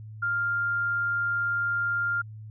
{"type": "tone", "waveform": "sine", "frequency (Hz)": 1399, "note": "F6", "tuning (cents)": 3, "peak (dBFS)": -24, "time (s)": [0.22, 2.22], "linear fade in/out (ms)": 10, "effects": ["added 108 Hz sine -39 dBFS peak until 2.5 s"]}